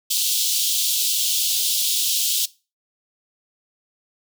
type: high-pass noise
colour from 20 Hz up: pink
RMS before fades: -21 dBFS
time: 0.1-2.46 s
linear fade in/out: 10 ms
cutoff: 3100 Hz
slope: 48 dB/octave
effects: noise-tail reverb RT60 0.3 s tail -20 dB re dry